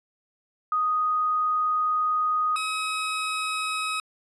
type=tone pair in turn; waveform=sine / 20% pulse; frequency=1244.5 / 1272.9 Hz; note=D#6 / D#6; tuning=0 / +39 cents; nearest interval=unison; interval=39 cents; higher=second; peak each=-21 dBFS; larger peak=neither; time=0.72-2.56 / 2.56-4 s; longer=first; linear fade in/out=2 ms; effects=resampled to 24000 Hz